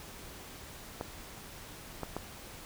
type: clicks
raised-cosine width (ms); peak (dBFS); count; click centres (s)
1; -21; 3; 1.011 / 2.033 / 2.166
effects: pink hiss -48 dBFS RMS until 2.65 s